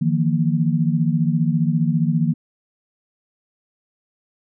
sine chord, Eb suspended second, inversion none, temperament equal with one note detuned, 155.56 / 170.43 / 233.1 Hz, Eb3 / F3 / Bb3, 0 / -42 / 0 cents, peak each -19 / -20 / -22 dBFS, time 0.01-2.34 s, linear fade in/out 10 ms, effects none

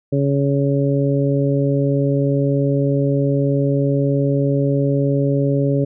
harmonic tone, 139.9 Hz, C#3, 16 cents sharp, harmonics 1 / 2 / 3 / 4, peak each -17 / -20 / -22 / -23 dBFS, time 0.12-5.85 s, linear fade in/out 10 ms, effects none

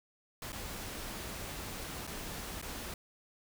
pink noise with dropouts, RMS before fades -42 dBFS, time 0.42-2.94 s, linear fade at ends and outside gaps 2 ms, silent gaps 0.521-0.528 / 2.069-2.074 / 2.616-2.625 s, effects none

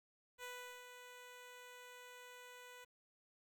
10% pulse tone with ADSR envelope, 494.8 Hz, B4, 3 cents sharp, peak -38 dBFS, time 0.38-2.85 s, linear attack 54 ms, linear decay 400 ms, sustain -8 dB, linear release 13 ms, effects 12-bit

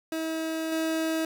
30% pulse tone with level steps, 321.3 Hz, E4, 44 cents flat, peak -26 / -23 dBFS, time 0.12-1.25 s, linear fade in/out 2 ms, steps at 0.72 s, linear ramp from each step 2 ms, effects none

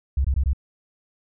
sine tone bursts, 67.3 Hz, C2, 49 cents sharp, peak -17 dBFS, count 4, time 0.17-0.533 s, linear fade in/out 5 ms, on 75 ms, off 21 ms, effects none

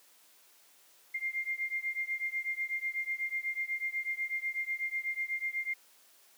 sine beating tone pair, 2106 / 2114.1 Hz, C7 / C7, +11 / +17 cents, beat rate 8.1 Hz, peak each -35 / -36 dBFS, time 1.14-5.74 s, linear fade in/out 10 ms, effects white hiss -62 dBFS RMS until 6.37 s + high-pass 300 Hz 12 dB/octave

